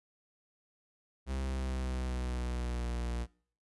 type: tone with pitch glide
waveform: 45% pulse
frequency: 66 to 59.48 Hz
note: C2 to A#1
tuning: +16 to +36 cents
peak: -33 dBFS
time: 1.26-3.27 s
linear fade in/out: 50 ms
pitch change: -180 cents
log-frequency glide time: 1.43-2.88 s
effects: noise-tail reverb RT60 0.5 s tail -23 dB re dry + resampled to 24000 Hz